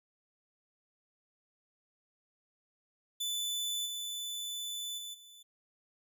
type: tone with level steps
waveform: sawtooth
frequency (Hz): 3497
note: A7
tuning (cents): -11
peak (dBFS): -30 / -34 / -38 / -50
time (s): 3.2-5.43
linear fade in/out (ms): 10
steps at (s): 3.85 / 4.97 / 5.13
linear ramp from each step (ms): 20
effects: none